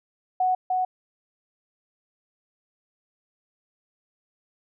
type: tone with echo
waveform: sine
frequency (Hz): 740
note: F#5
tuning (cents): 0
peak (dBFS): -19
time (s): 0.4-0.55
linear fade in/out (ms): 5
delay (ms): 300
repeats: 1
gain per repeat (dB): -2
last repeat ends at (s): 0.85
effects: none